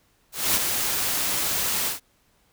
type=noise with ADSR envelope; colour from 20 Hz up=white; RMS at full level=-20 dBFS; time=0.32-2 s; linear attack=230 ms; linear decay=31 ms; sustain=-5 dB; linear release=130 ms; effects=pink hiss -64 dBFS RMS until 2.52 s